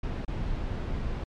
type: noise with dropouts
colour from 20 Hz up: brown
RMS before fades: -31 dBFS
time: 0.03-1.24 s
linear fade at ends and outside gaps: 5 ms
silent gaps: 0.25-0.279 s
effects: low-pass 4000 Hz 12 dB/octave + MP3 96 kbps